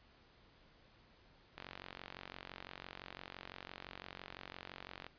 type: click train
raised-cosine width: 0.3 ms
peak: -30 dBFS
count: 161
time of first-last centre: 1.58-5.066 s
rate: 45.9 Hz
effects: pink hiss -66 dBFS RMS until 5.18 s + resampled to 11025 Hz